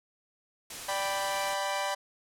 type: noise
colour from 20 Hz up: white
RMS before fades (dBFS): -40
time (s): 0.7-1.54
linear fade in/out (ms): 5
type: chord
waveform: sawtooth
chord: G major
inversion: second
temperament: equal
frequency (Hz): 587.3 / 784 / 987.8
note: D5 / G5 / B5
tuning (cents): 0 / 0 / 0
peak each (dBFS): -30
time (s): 0.88-1.95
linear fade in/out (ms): 10
effects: low-pass 11000 Hz 12 dB/octave